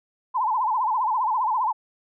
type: tone with vibrato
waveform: sine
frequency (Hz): 940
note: A#5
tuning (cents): +14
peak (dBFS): -20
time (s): 0.34-1.73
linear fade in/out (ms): 20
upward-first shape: sine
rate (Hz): 15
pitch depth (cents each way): 180
effects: none